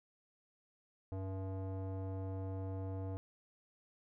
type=tone with low-pass filter; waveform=square; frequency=95.4 Hz; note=G2; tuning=47 cents flat; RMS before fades=-41 dBFS; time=1.12-3.17 s; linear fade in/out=0 ms; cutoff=680 Hz; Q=1.6; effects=none